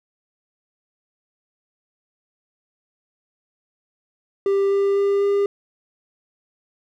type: tone with pitch steps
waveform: triangle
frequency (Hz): 395 / 397.3 / 399.6 / 401.9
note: G4 / G4 / G4 / G4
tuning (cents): +13 / +23 / +33 / +43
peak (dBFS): -14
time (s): 4.46-5.46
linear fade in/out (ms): 2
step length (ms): 250
effects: none